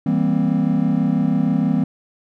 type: chord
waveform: triangle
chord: C dominant seventh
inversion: first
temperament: just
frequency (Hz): 163.52 / 196.22 / 235.5 / 261.6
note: E3 / G3 / Bb3 / C4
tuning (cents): -14 / +2 / +18 / 0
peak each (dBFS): -19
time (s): 0.06-1.84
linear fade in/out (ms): 5
effects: none